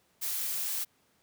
blue noise, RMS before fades -33 dBFS, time 0.21-0.85 s, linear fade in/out 20 ms, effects pink hiss -69 dBFS RMS until 1.22 s + high-pass 100 Hz 12 dB/octave

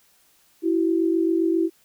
sine tone pair together, 330 / 377.5 Hz, E4 / F#4, +2 / +35 cents, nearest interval major second, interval 233 cents, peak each -19 / -24 dBFS, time 0.62-1.7 s, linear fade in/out 50 ms, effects white hiss -60 dBFS RMS until 1.84 s

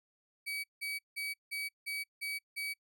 35% pulse tone bursts, 2277 Hz, C#7, 46 cents sharp, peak -34 dBFS, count 7, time 0.46-2.74 s, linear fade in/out 20 ms, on 180 ms, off 170 ms, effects noise-tail reverb RT60 0.1 s tail -24 dB re dry

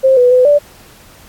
sine tone with pitch steps, 529 / 494.1 / 504 / 583 Hz, C5 / B4 / B4 / D5, +19 / +1 / +35 / -13 cents, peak -5 dBFS, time 0.03-0.59 s, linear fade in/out 20 ms, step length 140 ms, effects pink hiss -42 dBFS RMS until 1.28 s + AAC 64 kbps

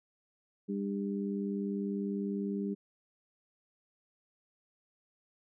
harmonic tone, 100 Hz, G2, 35 cents sharp, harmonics 2 / 3 / 4, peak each -33 / -40 / -39 dBFS, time 0.68-2.75 s, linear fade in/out 20 ms, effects none

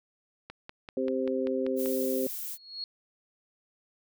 click train, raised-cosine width 0.3 ms, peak -25 dBFS, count 8, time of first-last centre 0.5-1.859 s, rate 5.15 Hz
harmonic tone, 130.81 Hz, C3, in tune, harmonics 2 / 3 / 4, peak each -31 / -31 / -31 dBFS, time 0.97-2.27 s, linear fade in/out 2 ms
violet noise, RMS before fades -37 dBFS, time 1.76-2.58 s, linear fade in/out 50 ms
sine tone with exponential growth, 4316 Hz, C#8, 47 cents flat, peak -31 dBFS, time 2.41-2.84 s, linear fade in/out 1 ms, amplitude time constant 93 ms
effects none

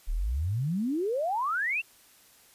sine exponential sweep, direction up, 32.91 to 2800 Hz, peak -26 dBFS, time 0.07-1.82 s, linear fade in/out 20 ms, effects white hiss -58 dBFS RMS until 2.54 s + resampled to 32000 Hz

